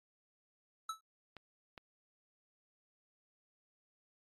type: tone with exponential decay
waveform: square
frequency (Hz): 1307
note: E6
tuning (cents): -15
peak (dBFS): -35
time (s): 0.89-1.01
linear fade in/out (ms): 5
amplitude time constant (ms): 25
type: clicks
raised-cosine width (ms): 0.3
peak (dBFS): -33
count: 2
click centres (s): 1.367 / 1.778
effects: AAC 32 kbps